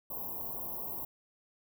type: band-stop noise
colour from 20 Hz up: white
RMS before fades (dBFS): -39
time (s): 0.1-1.05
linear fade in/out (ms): 5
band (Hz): 1100 to 12000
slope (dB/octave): 96
effects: none